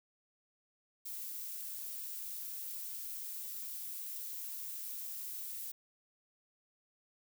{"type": "noise", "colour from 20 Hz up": "violet", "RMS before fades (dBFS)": -43, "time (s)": [1.05, 5.72], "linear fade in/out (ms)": 10, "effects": []}